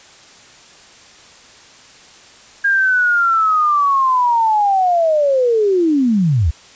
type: linear sweep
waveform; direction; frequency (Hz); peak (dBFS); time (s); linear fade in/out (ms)
sine; down; 1623 to 65.9; -11; 2.64-6.51; 10
effects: white hiss -43 dBFS RMS until 6.75 s + resampled to 16000 Hz